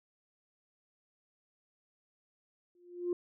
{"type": "tone with exponential growth", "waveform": "sine", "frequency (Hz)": 352.5, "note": "F4", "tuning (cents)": 16, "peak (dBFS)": -26, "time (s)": [2.75, 3.13], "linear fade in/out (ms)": 2, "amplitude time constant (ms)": 82, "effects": ["tanh soft clip ceiling -25 dBFS"]}